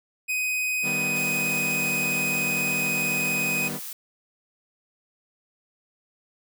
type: tone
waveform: 45% pulse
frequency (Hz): 2506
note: D#7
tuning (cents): +12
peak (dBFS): -24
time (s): 0.28-3.69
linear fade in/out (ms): 20
type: chord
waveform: sawtooth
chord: Eb augmented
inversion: none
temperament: equal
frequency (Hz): 155.56 / 196 / 246.9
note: Eb3 / G3 / B3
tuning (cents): 0 / 0 / 0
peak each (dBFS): -31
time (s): 0.82-3.8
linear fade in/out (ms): 50
type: noise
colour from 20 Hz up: blue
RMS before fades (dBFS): -36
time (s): 1.16-3.93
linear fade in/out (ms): 2
effects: none